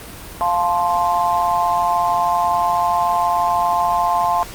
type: chord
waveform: sine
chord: F major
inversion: none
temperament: just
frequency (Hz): 698.5 / 873.1 / 1047.7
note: F5 / A5 / C6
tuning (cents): 0 / -14 / +2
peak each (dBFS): -19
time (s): 0.41-4.43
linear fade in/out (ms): 0
effects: pink hiss -35 dBFS RMS until 4.54 s + Opus 24 kbps